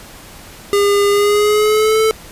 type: tone with pitch glide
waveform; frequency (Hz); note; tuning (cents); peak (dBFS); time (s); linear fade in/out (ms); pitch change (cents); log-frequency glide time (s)
square; 405 to 439.1; G#4 to A4; -43 to -4; -11; 0.73-2.11; 0; +139; 1.1-2
effects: pink hiss -37 dBFS RMS until 2.31 s + resampled to 32000 Hz